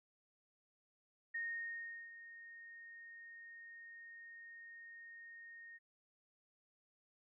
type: tone with ADSR envelope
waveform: sine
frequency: 1852 Hz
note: A#6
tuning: 12 cents flat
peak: -38 dBFS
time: 1.34-5.79 s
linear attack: 11 ms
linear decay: 750 ms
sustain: -14 dB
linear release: 29 ms
effects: none